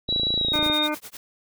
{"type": "tone with pitch glide", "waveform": "sine", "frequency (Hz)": [3904, 3698], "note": ["B7", "A#7"], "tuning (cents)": [-21, -15], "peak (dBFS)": -21, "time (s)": [0.08, 0.88], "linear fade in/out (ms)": 20, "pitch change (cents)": -94, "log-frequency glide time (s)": [0.36, 0.61]}
{"type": "click train", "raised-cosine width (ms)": 2, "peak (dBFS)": -18, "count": 18, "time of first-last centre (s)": [0.09, 0.699], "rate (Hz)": 27.9}
{"type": "noise with tremolo", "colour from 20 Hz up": "white", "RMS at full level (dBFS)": -38, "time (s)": [0.53, 1.17], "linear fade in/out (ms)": 2, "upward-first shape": "sine", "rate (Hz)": 9.9, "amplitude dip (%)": 100}
{"type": "harmonic tone", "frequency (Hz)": 302.5, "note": "D#4", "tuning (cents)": -49, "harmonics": [1, 2, 3, 4, 5, 7, 8], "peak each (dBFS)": [-27, -30, -32, -33, -34, -35, -36], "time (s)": [0.53, 0.95], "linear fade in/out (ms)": 10}
{"effects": []}